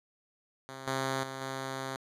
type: tone with level steps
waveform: 5% pulse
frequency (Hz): 133.3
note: C3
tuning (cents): +33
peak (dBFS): -31 / -19 / -27 / -24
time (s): 0.69-1.96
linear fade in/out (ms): 0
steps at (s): 0.87 / 1.23 / 1.41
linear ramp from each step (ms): 2
effects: low-pass 10000 Hz 12 dB/octave